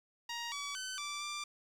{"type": "tone with pitch steps", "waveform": "10% pulse", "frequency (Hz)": [941, 1141, 1520, 1169, 1182], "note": ["A#5", "C#6", "F#6", "D6", "D6"], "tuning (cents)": [16, 50, 46, -8, 11], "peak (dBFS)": -30, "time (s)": [0.29, 1.44], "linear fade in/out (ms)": 5, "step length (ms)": 230, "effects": ["low-pass 9000 Hz 12 dB/octave", "10-bit"]}